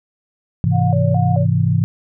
sine chord, Ab augmented, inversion none, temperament equal, 103.83 / 130.81 / 164.81 Hz, Ab2 / C3 / E3, 0 / 0 / 0 cents, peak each -17 dBFS, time 0.64-1.84 s, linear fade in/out 0 ms
sine tone with vibrato, 641 Hz, E5, 49 cents flat, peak -21 dBFS, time 0.71-1.46 s, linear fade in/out 50 ms, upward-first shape square, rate 2.3 Hz, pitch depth 200 cents each way
effects none

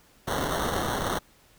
white noise with sample-and-hold, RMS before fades -28 dBFS, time 0.27-1.19 s, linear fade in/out 10 ms, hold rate 2450 Hz, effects pink hiss -59 dBFS RMS until 1.58 s

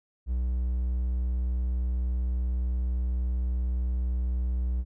triangle tone, 61.74 Hz, B1, in tune, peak -23 dBFS, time 0.26-4.85 s, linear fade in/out 50 ms, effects none

